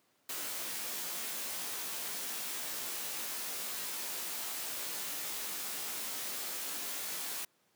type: noise with comb filter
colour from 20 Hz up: white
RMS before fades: -39 dBFS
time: 0.29-7.45 s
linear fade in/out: 5 ms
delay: 17 ms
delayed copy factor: +0.8
effects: pink hiss -72 dBFS RMS until 7.75 s + high-pass 200 Hz 12 dB/octave